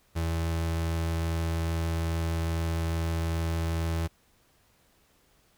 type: tone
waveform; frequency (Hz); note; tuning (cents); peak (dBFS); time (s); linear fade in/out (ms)
35% pulse; 82.41; E2; 0; -25; 0.15-4.08; 20
effects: pink hiss -65 dBFS RMS until 5.57 s